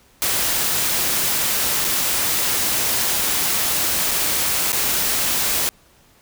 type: noise with dropouts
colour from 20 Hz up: white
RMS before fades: -20 dBFS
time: 0.22-5.69 s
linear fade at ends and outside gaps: 0 ms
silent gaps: 1.844-1.848 / 4.11-4.114 / 4.72-4.729 s
effects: pink hiss -54 dBFS RMS until 6.21 s